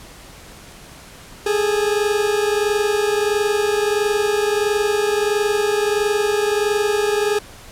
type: tone pair together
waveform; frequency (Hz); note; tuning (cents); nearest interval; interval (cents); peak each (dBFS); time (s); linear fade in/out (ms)
40% pulse; 411 / 432.5; G#4 / A4; -18 / -30; minor second; 88; -17 / -21; 1.46-7.39; 5
effects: pink hiss -41 dBFS RMS until 7.71 s + low-pass 12000 Hz 12 dB/octave